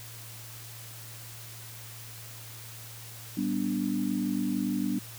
sine chord, G major, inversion none, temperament equal, 196 / 246.9 / 293.7 Hz, G3 / B3 / D4, 0 / 0 / 0 cents, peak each -31 dBFS, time 3.37-4.99 s, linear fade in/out 5 ms, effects added 114 Hz sine -46 dBFS peak until 5.18 s + white hiss -46 dBFS RMS until 5.18 s

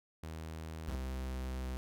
sawtooth tone, 80 Hz, D#2, 49 cents sharp, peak -38 dBFS, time 0.23-0.96 s, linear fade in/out 5 ms
45% pulse tone with pitch glide, 64.9 to 64.12 Hz, C2 to C2, -13 to -34 cents, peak -37 dBFS, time 0.88-1.77 s, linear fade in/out 0 ms, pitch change -21 cents, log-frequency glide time 1.18-1.65 s
effects none

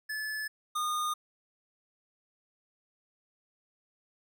square tone pair in turn, 1728 / 1223.5 Hz, A6 / D#6, -32 / -29 cents, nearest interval tritone, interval 597 cents, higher first, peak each -34 / -30 dBFS, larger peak second, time 0.09-0.48 / 0.75-1.14 s, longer neither, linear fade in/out 10 ms, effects none

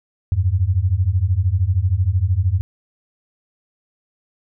sine beating tone pair, 85.6 / 98.6 Hz, F2 / G2, -34 / +11 cents, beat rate 13 Hz, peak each -18 / -17 dBFS, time 0.32-2.61 s, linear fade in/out 0 ms, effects none

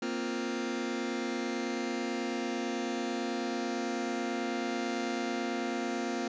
sawtooth chord, Bb suspended second, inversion none, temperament just, 233.1 / 262.2 / 349.6 Hz, Bb3 / C4 / F4, 0 / +4 / +2 cents, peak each -32 dBFS, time 0.02-6.28 s, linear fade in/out 5 ms, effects resampled to 16000 Hz

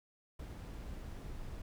brown noise, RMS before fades -45 dBFS, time 0.39-1.62 s, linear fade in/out 5 ms, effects none

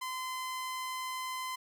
sawtooth tone, 1028 Hz, C6, 31 cents flat, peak -32 dBFS, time 0.01-1.56 s, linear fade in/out 10 ms, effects none

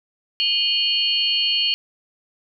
sine tone cluster, 2467 / 2856 / 3105 / 4376 Hz, D#7 / F7 / G7 / C#8, -15 / +38 / -17 / -23 cents, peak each -28 / -21 / -24 / -22 dBFS, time 0.4-1.74 s, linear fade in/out 0 ms, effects none

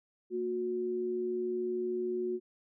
sine tone pair together, 230.2 / 363.6 Hz, A#3 / F#4, -22 / -30 cents, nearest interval minor sixth, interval 792 cents, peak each -40 / -31 dBFS, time 0.3-2.4 s, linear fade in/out 50 ms, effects none

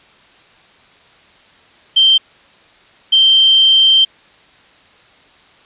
sine tone bursts at uneven times, 3136 Hz, G7, in tune, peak -6 dBFS, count 2, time 1.96-2.18 / 3.12-4.05 s, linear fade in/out 10 ms, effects white hiss -47 dBFS RMS until 5.65 s + resampled to 8000 Hz

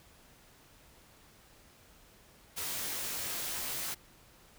white noise with comb filter, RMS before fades -37 dBFS, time 2.56-3.95 s, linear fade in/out 20 ms, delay 19 ms, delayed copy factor -0.85, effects pink hiss -60 dBFS RMS until 4.58 s

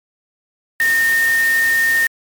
sine tone in noise, 1831 Hz, A#6, 32 cents flat, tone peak -12 dBFS, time 0.8-2.07 s, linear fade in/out 2 ms, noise white, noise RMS -26 dBFS, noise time 0.8-2.07 s, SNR +11 dB, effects MP3 96 kbps

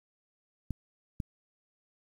clicks, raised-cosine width 5 ms, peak -21 dBFS, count 2, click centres 0.707 / 1.202 s, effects 9-bit

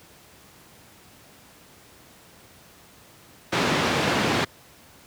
pink band-pass noise, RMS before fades -23 dBFS, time 3.52-4.45 s, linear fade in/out 10 ms, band 130 to 3900 Hz, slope 12 dB/octave, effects pink hiss -51 dBFS RMS until 5.06 s + high-pass 80 Hz 12 dB/octave

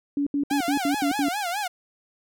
sine tone bursts, 284.8 Hz, C#4, 47 cents sharp, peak -21 dBFS, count 7, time 0.17-1.286 s, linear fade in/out 2 ms, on 96 ms, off 74 ms
sawtooth tone with vibrato, 762 Hz, G5, 49 cents flat, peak -22 dBFS, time 0.5-1.68 s, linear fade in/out 10 ms, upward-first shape sine, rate 4.8 Hz, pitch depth 190 cents each way
effects none

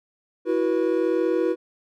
triangle chord, E suspended second, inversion none, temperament equal with one note detuned, 329.6 / 370 / 484.6 Hz, E4 / F#4 / B4, 0 / 0 / -33 cents, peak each -22 dBFS, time 0.45-1.56 s, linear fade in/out 50 ms, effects none

